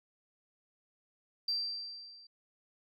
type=tone with level ramp; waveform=sine; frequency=4699 Hz; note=D8; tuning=in tune; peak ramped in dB=-28 to -54 dBFS; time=1.48-2.27 s; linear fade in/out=5 ms; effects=tanh soft clip ceiling -24 dBFS